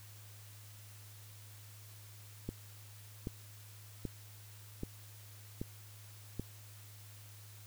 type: click train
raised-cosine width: 3 ms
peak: -25 dBFS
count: 6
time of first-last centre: 2.49-6.396 s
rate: 1.28 Hz
effects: added 104 Hz sine -53 dBFS peak until 7.66 s + white hiss -58 dBFS RMS until 7.66 s